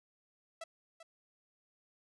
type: tone with echo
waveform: sawtooth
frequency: 659.3 Hz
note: E5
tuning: in tune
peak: -38 dBFS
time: 0.61-0.64 s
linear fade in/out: 5 ms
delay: 390 ms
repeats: 1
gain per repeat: -10 dB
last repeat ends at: 1.03 s
effects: resampled to 24000 Hz